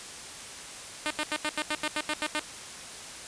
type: tone bursts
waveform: 5% pulse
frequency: 303.5 Hz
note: D#4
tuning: 43 cents flat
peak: -16 dBFS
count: 11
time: 1.06-2.395 s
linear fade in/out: 0 ms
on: 45 ms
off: 84 ms
effects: white hiss -42 dBFS RMS until 3.27 s + resampled to 22050 Hz